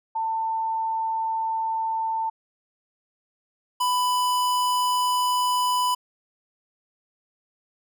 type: tone pair in turn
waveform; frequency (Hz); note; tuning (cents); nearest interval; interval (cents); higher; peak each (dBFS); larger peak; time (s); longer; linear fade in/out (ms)
sine / square; 894 / 994.8; A5 / B5; +27 / +12; major second; 185; second; -23 / -21; second; 0.15-2.3 / 3.8-5.95; neither; 10
effects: none